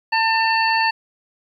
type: harmonic tone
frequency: 897 Hz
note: A5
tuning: 33 cents sharp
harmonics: 1 / 2 / 3 / 5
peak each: -18 / -21 / -23 / -25 dBFS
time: 0.12-0.91 s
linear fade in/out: 10 ms
effects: 9-bit